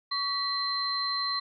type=tone cluster; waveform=sine; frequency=1128 / 1952 / 4115 Hz; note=C#6 / B6 / C8; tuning=+30 / -21 / -30 cents; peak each=-32 / -38 / -29 dBFS; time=0.11-1.4 s; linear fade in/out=10 ms; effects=none